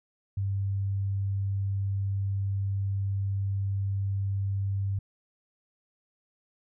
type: tone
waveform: sine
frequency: 98.4 Hz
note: G2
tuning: 7 cents sharp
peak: -26 dBFS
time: 0.37-4.99 s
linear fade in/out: 5 ms
effects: none